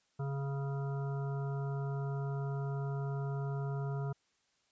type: harmonic tone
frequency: 138.59 Hz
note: C#3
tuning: in tune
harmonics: 1 / 3 / 5 / 7 / 9 / 10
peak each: -34 / -44 / -48 / -51 / -53 / -54 dBFS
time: 0.19-4.13 s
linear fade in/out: 10 ms
effects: white hiss -75 dBFS RMS until 4.71 s + resampled to 16000 Hz